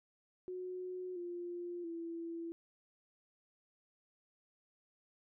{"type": "tone with pitch steps", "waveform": "sine", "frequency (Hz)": [365.9, 349.8, 334.4], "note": ["F#4", "F4", "E4"], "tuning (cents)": [-19, 3, 25], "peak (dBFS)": -40, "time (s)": [0.48, 2.52], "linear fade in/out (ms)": 0, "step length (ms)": 680, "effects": []}